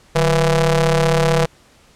sawtooth ring-modulated tone, 168.4 Hz, E3, 37 cents sharp, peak -6 dBFS, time 0.15-1.46 s, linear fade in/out 10 ms, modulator 319 Hz, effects pink hiss -51 dBFS RMS until 1.95 s + low-pass 9000 Hz 12 dB/octave

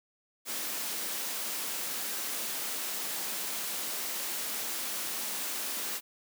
white high-pass noise, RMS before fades -35 dBFS, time 0.45-6.01 s, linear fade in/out 50 ms, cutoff 180 Hz, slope 48 dB/octave, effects none

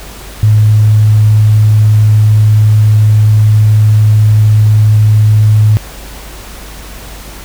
sine tone, 107 Hz, A2, 48 cents flat, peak -3 dBFS, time 0.43-5.77 s, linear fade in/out 0 ms, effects added 50 Hz sine -28 dBFS peak until 7.44 s + pink hiss -30 dBFS RMS until 7.44 s

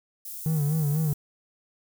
white high-pass noise, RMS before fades -38 dBFS, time 0.25-1.14 s, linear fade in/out 5 ms, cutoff 10000 Hz, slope 12 dB/octave
triangle tone with vibrato, 151.6 Hz, D#3, 45 cents flat, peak -20 dBFS, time 0.46-1.13 s, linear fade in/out 0 ms, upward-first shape sine, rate 4.1 Hz, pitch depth 100 cents each way
effects none

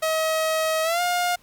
sawtooth tone with pitch glide, 636 to 709.8 Hz, D#5 to F5, +38 to +28 cents, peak -17 dBFS, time 0.02-1.36 s, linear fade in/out 10 ms, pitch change +190 cents, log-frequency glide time 0.83-1.01 s, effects pink hiss -57 dBFS RMS until 1.42 s + Opus 48 kbps

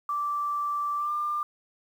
sine tone with pitch glide, 1169 to 1194.9 Hz, D6 to D6, -8 to +30 cents, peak -26 dBFS, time 0.09-1.43 s, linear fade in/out 2 ms, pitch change +38 cents, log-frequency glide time 0.97-1.12 s, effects 9-bit

